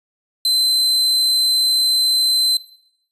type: tone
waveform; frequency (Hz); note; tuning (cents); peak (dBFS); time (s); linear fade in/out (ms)
40% pulse; 4067; C8; -50; -13; 0.45-2.57; 2
effects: noise-tail reverb RT60 0.7 s tail -17 dB re dry + resampled to 32000 Hz